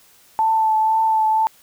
sine tone with vibrato, 880 Hz, A5, in tune, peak -14 dBFS, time 0.39-1.47 s, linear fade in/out 0 ms, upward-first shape triangle, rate 2 Hz, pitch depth 21 cents each way, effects white hiss -52 dBFS RMS until 1.62 s

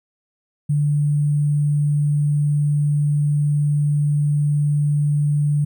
sine tone with sample-and-hold, 146.83 Hz, D3, in tune, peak -15 dBFS, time 0.69-5.65 s, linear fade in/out 10 ms, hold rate 8820 Hz, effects none

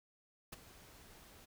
pink noise with ADSR envelope, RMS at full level -44 dBFS, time 0.52-1.46 s, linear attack 11 ms, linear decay 15 ms, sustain -15 dB, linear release 21 ms, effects none

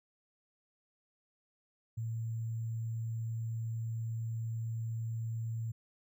sine tone with sample-and-hold, 113.6 Hz, A#2, 44 cents flat, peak -34 dBFS, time 1.97-5.72 s, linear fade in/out 10 ms, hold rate 7350 Hz, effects none

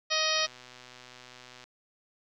harmonic tone, 627 Hz, D#5, 13 cents sharp, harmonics 1 / 2 / 3 / 4 / 5 / 6 / 7 / 8 / 9, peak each -34 / -34 / -34 / -34 / -34 / -34 / -34 / -34 / -34 dBFS, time 0.1-0.47 s, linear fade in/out 20 ms
click train, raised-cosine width 0.2 ms, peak -31 dBFS, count 161, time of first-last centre 0.36-1.64 s, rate 125 Hz
effects none

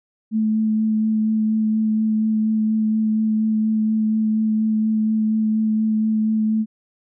sine tone with vibrato, 217.8 Hz, A3, 17 cents flat, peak -16 dBFS, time 0.31-6.66 s, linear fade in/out 50 ms, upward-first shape sine, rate 4.2 Hz, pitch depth 12 cents each way, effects none

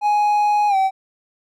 triangle tone with pitch glide, 833 to 768.3 Hz, G#5 to G5, +5 to -35 cents, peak -12 dBFS, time 0.01-0.91 s, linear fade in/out 50 ms, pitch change -140 cents, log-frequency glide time 0.68-0.76 s, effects none

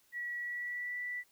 sine tone with pitch glide, 1931 to 1967 Hz, B6 to B6, -39 to -7 cents, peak -36 dBFS, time 0.12-1.24 s, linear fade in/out 50 ms, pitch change +32 cents, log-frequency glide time 0.39-0.98 s, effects white hiss -69 dBFS RMS until 1.31 s

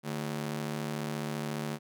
sawtooth ring-modulated tone, 185 Hz, F#3, in tune, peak -26 dBFS, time 0.03-1.79 s, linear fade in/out 50 ms, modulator 37.2 Hz, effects none

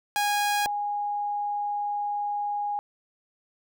sawtooth / sine tone pair in turn, 823 / 823 Hz, G#5 / G#5, -16 / -16 cents, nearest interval unison, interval 0 cents, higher neither, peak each -19 / -26 dBFS, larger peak first, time 0.16-0.66 / 0.66-2.79 s, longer second, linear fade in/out 0 ms, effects none

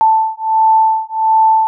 sine beating tone pair, 882 / 883.4 Hz, A5 / A5, +4 / +7 cents, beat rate 1.4 Hz, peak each -12 dBFS, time 0.01-1.67 s, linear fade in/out 0 ms, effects none

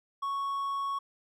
triangle tone, 1108.7 Hz, C#6, in tune, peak -28 dBFS, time 0.22-0.99 s, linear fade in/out 10 ms, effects none

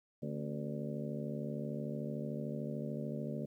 harmonic tone with a mistuned harmonic, 73.42 Hz, D2, in tune, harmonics 2 / 3 / 4 / 5 / 6 / 7 / 8, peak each -41 / -41 / -47 / -48 / -48 / -49 / -47 dBFS, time 0.22-3.46 s, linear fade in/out 10 ms, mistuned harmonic 4, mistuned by -120 cents, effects 12-bit

